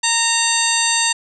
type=harmonic tone with a mistuned harmonic; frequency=921 Hz; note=A#5; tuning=21 cents flat; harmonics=1 / 2 / 3 / 4 / 5 / 7 / 8 / 9; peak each=-23 / -23 / -23 / -23 / -23 / -23 / -23 / -23 dBFS; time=0.03-1.13 s; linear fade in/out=10 ms; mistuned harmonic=7; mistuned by=-86 cents; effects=none